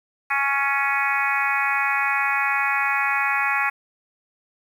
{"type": "harmonic tone with a mistuned harmonic", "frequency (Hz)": 277.2, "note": "C#4", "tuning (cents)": 0, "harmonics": [3, 4, 5, 6, 7, 8, 9], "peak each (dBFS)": [-27, -27, -27, -27, -27, -27, -27], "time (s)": [0.3, 3.7], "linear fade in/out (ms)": 10, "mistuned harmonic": 6, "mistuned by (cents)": 20, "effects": ["8-bit"]}